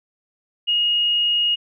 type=tone; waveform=sine; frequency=2870 Hz; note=F7; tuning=47 cents sharp; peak=-16 dBFS; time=0.67-1.56 s; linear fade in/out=20 ms; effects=none